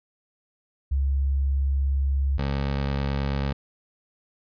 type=tone pair in turn; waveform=sine / 20% pulse; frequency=68.5 / 69.26 Hz; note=C#2 / C#2; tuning=-20 / -1 cents; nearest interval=unison; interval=19 cents; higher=second; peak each=-20 / -19 dBFS; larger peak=second; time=0.91-2.38 / 2.38-3.53 s; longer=first; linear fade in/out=10 ms; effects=resampled to 11025 Hz